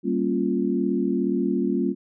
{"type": "chord", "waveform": "sine", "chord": "G half-diminished seventh", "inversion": "none", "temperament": "equal with one note detuned", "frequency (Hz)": [196, 233.1, 275, 349.2], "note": ["G3", "Bb3", "Db4", "F4"], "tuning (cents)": [0, 0, -14, 0], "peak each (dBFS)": -26, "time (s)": [0.03, 1.95], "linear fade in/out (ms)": 50, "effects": []}